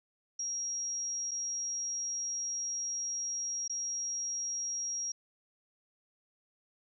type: tone with dropouts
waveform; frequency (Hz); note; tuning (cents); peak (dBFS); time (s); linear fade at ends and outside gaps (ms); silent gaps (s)
sine; 5640; F8; +16; -33; 0.39-5.12; 5; 1.311-1.314 / 3.679-3.696
effects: none